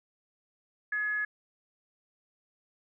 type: tone with frequency modulation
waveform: sine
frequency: 1695 Hz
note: G#6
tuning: 35 cents sharp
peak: -28 dBFS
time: 0.92-1.25 s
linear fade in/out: 5 ms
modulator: 441 Hz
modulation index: 0.27
effects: none